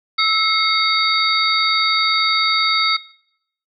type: tone cluster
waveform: sine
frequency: 1309 / 2162 / 3758 / 4588 Hz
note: E6 / C#7 / A#7 / D8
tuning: -13 / -44 / +13 / -41 cents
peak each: -19 dBFS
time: 0.18-2.97 s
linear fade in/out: 10 ms
effects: noise-tail reverb RT60 0.7 s tail -20 dB re dry